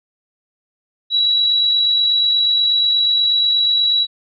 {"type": "tone with amplitude modulation", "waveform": "sine", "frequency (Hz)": 3905, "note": "B7", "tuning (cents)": -20, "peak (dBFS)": -11, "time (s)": [1.1, 4.07], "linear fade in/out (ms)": 50, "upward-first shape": "sine", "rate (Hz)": 48.3, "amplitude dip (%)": 30, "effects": []}